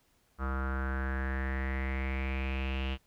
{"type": "tone with low-pass filter sweep", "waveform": "square", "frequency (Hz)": 66.4, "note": "C2", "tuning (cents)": 26, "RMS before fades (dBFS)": -33, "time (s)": [0.38, 2.98], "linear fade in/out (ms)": 50, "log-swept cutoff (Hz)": [1300, 2900], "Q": 6.7, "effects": ["pink hiss -70 dBFS RMS until 3.06 s"]}